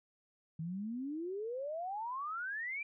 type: exponential sweep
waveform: sine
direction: up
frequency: 155.56 to 2394 Hz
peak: -37 dBFS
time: 0.59-2.83 s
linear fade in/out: 5 ms
effects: none